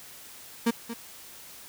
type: tone with echo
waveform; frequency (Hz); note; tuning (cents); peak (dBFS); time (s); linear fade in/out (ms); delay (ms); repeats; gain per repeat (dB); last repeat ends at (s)
35% pulse; 232.3; A#3; -6; -19; 0.66-0.71; 10; 230; 1; -12; 0.94
effects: white hiss -47 dBFS RMS until 1.68 s